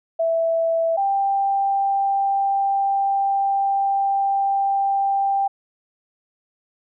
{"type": "tone pair in turn", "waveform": "sine", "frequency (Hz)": [659.3, 789.3], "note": ["E5", "G5"], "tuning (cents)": [0, 12], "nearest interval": "minor third", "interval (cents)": 312, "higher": "second", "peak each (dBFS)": -17, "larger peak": "neither", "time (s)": [[0.19, 0.97], [0.97, 5.48]], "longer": "second", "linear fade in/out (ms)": 10, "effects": []}